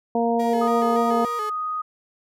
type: harmonic tone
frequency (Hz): 233.1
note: A#3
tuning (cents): 0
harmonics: 1 / 2 / 3 / 4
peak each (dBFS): -23 / -23 / -23 / -29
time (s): 0.15-1.25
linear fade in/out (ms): 2
type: tone with vibrato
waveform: 35% pulse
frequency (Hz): 449.4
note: A4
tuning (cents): +37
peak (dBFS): -29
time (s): 0.39-1.5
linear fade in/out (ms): 10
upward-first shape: square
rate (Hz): 3.5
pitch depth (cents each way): 85
type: tone with pitch glide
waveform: sine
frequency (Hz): 1236 to 1246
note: D#6 to D#6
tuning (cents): -12 to +2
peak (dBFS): -24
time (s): 0.61-1.82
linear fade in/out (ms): 10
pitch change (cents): +14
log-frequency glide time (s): 0.84-1.66
effects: none